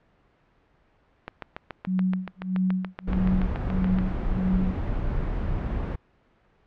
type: click train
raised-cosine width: 0.3 ms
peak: -15 dBFS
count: 20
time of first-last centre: 1.28-3.987 s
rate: 7.02 Hz
type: tone with tremolo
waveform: sine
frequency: 185.8 Hz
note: F#3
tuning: 7 cents sharp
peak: -20 dBFS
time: 1.87-4.77 s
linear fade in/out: 5 ms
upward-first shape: sine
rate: 1.6 Hz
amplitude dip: 100%
type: noise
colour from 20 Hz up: brown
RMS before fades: -27 dBFS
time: 3.07-5.96 s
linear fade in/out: 10 ms
effects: pink hiss -63 dBFS RMS until 6.66 s + low-pass 2000 Hz 12 dB/octave